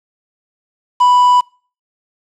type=tone with quantisation; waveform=triangle; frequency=988 Hz; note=B5; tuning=in tune; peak=-5 dBFS; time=1-1.41 s; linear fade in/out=10 ms; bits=5; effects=noise-tail reverb RT60 0.4 s tail -26 dB re dry + low-pass 7000 Hz 12 dB/octave